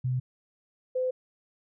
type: tone pair in turn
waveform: sine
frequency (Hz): 127.3 / 510.8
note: C3 / C5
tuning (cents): -47 / -42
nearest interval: 2 octaves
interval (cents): 2405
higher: second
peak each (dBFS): -25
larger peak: neither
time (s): 0.04-0.2 / 0.95-1.11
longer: neither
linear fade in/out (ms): 10
effects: none